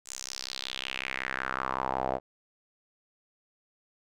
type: tone with band-pass filter sweep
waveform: sawtooth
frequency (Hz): 65.41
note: C2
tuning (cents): 0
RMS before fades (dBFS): -34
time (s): 0.05-2.2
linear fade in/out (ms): 50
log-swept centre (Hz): 7600 to 630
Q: 3.4
effects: none